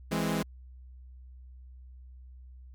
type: chord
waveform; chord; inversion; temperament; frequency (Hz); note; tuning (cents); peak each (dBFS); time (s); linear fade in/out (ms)
sawtooth; E augmented; none; equal; 164.81 / 207.7 / 261.6; E3 / G#3 / B#3; 0 / 0 / 0; -27 / -27 / -31; 0.11-0.43; 10
effects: added 63 Hz sine -46 dBFS peak until 2.74 s + MP3 96 kbps